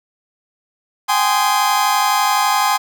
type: chord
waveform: 40% pulse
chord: Ab major seventh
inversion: third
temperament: just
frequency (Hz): 778.7 / 830.6 / 1038.3 / 1245.9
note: G5 / Ab5 / C6 / Eb6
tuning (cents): -12 / 0 / -14 / +2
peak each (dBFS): -20 / -17 / -17 / -22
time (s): 1.08-2.78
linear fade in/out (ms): 20
effects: none